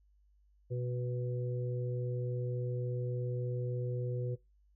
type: harmonic tone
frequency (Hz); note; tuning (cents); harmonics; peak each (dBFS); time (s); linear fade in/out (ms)
123.47; B2; 0; 1 / 3 / 4; -34 / -42 / -41; 0.7-4.36; 20
effects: noise-tail reverb RT60 0.2 s tail -20 dB re dry + added 50 Hz sine -64 dBFS peak until 4.75 s